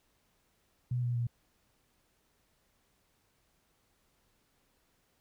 sine tone with pitch steps, 123.47 / 121.28 / 119.13 Hz, B2 / B2 / A#2, 0 / -31 / +38 cents, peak -29 dBFS, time 0.91-1.27 s, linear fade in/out 5 ms, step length 120 ms, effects pink hiss -73 dBFS RMS until 5.2 s

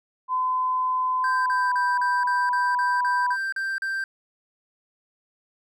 sine tone with pitch glide, 1019 to 986.6 Hz, C6 to B5, -46 to -2 cents, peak -21 dBFS, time 0.28-3.37 s, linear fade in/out 50 ms, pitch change -56 cents, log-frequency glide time 1.28-1.83 s
triangle tone bursts, 1571 Hz, G6, 3 cents sharp, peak -23 dBFS, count 11, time 1.24-4.04 s, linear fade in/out 2 ms, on 220 ms, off 38 ms
effects none

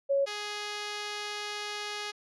sine / 5% pulse tone pair in turn, 554.4 / 416.1 Hz, C#5 / G#4, 0 / +3 cents, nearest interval perfect fourth, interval 497 cents, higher first, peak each -23 dBFS, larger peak neither, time 0.09-0.26 / 0.26-2.12 s, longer second, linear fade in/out 20 ms, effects resampled to 22050 Hz

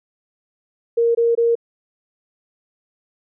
sine tone bursts, 466.2 Hz, A#4, in tune, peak -13 dBFS, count 3, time 0.97-1.554 s, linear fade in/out 10 ms, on 180 ms, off 22 ms, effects none

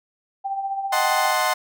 sine tone with tremolo, 784 Hz, G5, in tune, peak -21 dBFS, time 0.44-1.33 s, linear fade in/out 20 ms, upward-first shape triangle, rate 15 Hz, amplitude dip 60%
30% pulse chord, D# diminished seventh, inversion none, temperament equal with one note detuned, 624.1 / 740 / 880 / 1046.5 Hz, D#5 / F#5 / A5 / C6, +5 / 0 / 0 / 0 cents, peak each -24 / -21 / -25 / -20 dBFS, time 0.92-1.54 s, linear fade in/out 10 ms
effects none

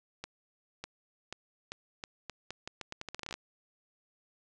accelerating click train, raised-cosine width 0.2 ms, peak -22 dBFS, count 20, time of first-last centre 0.24-3.34 s, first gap 600 ms, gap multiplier 0.81, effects resampled to 24000 Hz + 10-bit

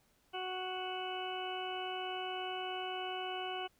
harmonic tone, 370.4 Hz, F#4, 2 cents sharp, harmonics 1 / 2 / 3 / 4 / 6 / 7 / 8, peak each -43 / -41 / -48 / -48 / -52 / -50 / -44 dBFS, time 0.33-3.68 s, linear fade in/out 20 ms, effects pink hiss -72 dBFS RMS until 3.79 s

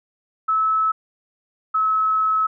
sine tone pair in turn, 1300 / 1291.8 Hz, E6 / E6, -24 / -35 cents, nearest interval unison, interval 11 cents, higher first, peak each -16 dBFS, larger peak neither, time 0.48-0.92 / 1.74-2.47 s, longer second, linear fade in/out 10 ms, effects none

